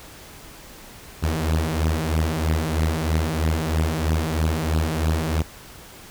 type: beating tone pair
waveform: sawtooth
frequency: 77.78 / 80.88 Hz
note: D#2 / E2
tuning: 0 / -32 cents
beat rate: 3.1 Hz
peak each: -19 dBFS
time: 1.22-5.43 s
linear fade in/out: 20 ms
effects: pink hiss -43 dBFS RMS until 6.1 s